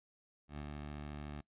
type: tone with ADSR envelope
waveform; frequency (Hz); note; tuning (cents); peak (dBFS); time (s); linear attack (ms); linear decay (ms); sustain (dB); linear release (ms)
15% pulse; 73.7; D2; +7; -35; 0.48-1.41; 100; 57; -2; 8
effects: noise-tail reverb RT60 0.1 s tail -22 dB re dry + resampled to 8000 Hz